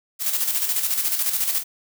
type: noise with tremolo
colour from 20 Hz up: blue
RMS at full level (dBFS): -21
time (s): 0.19-1.64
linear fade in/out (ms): 50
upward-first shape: square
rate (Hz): 14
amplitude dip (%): 50
effects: none